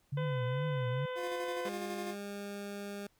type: tone with vibrato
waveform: sine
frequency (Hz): 136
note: C#3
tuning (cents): -33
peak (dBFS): -32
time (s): 0.12-1.06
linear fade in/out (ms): 10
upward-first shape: triangle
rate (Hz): 2.3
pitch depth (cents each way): 230
type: harmonic tone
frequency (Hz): 506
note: B4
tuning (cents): +42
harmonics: 1 / 2 / 3 / 4 / 5 / 6 / 7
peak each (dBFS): -37 / -44 / -47 / -50 / -57 / -53 / -55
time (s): 0.17-1.69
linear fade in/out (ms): 5
type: tone with tremolo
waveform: 25% pulse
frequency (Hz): 353.7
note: F4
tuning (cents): +22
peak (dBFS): -34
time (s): 1.15-2.16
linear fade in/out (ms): 50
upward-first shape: square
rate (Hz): 12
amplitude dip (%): 35
type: tone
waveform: 20% pulse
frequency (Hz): 202.1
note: G#3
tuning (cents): -47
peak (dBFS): -35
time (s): 1.65-3.07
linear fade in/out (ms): 5
effects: pink hiss -72 dBFS RMS until 3.19 s